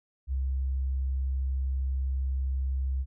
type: tone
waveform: sine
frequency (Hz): 66.2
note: C2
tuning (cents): +21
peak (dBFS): -26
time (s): 0.27-3.06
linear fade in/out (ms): 50
effects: none